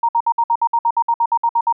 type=tone bursts; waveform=sine; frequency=932.3 Hz; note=A#5; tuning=in tune; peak=-12 dBFS; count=15; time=0.03-1.726 s; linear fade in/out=5 ms; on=58 ms; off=59 ms; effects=none